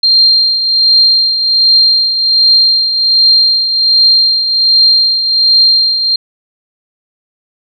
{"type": "tone with tremolo", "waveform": "sine", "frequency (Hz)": 4186, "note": "C8", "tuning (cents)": 0, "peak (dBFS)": -3, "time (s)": [0.03, 6.16], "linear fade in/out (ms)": 5, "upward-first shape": "triangle", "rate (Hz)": 1.3, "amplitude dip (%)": 60, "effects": []}